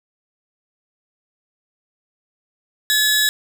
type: tone pair together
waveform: sawtooth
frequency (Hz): 1713 / 3846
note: A6 / B7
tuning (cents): -47 / -47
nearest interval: octave + major second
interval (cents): 1400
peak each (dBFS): -14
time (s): 2.9-3.29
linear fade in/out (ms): 0
effects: 8-bit